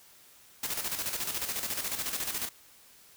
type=noise with tremolo; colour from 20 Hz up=white; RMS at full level=-32 dBFS; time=0.63-2.49 s; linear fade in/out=5 ms; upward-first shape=square; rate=14 Hz; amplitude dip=55%; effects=white hiss -57 dBFS RMS until 3.16 s